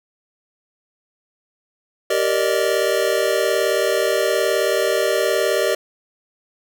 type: chord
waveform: square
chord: Eb major seventh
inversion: first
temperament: just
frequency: 388.9 / 466.7 / 583.4 / 622.3 Hz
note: G4 / Bb4 / D5 / Eb5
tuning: -14 / +2 / -12 / 0 cents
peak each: -23 dBFS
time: 2.1-5.75 s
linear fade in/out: 5 ms
effects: none